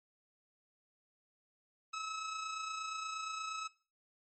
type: tone with amplitude modulation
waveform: sawtooth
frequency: 1292 Hz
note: E6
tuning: 35 cents flat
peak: -33 dBFS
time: 1.93-3.68 s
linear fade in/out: 10 ms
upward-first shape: sine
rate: 28.5 Hz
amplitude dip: 40%
effects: noise-tail reverb RT60 0.4 s tail -21 dB re dry + MP3 32 kbps